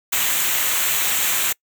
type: noise with comb filter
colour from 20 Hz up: white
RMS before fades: -20 dBFS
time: 0.12-1.53 s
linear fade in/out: 10 ms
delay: 0.2 ms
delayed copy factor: -0.6
effects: noise-tail reverb RT60 0.1 s tail -26 dB re dry